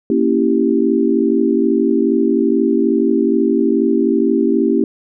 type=chord; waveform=sine; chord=A# diminished seventh; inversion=none; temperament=equal; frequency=233.1 / 277.2 / 329.6 / 392 Hz; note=A#3 / C#4 / E4 / G4; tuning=0 / 0 / 0 / 0 cents; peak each=-17 dBFS; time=0.1-4.84 s; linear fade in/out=2 ms; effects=none